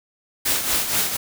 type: noise with tremolo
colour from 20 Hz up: white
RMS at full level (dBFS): -19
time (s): 0.45-1.17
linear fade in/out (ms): 10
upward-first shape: triangle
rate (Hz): 4.2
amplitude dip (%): 65
effects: none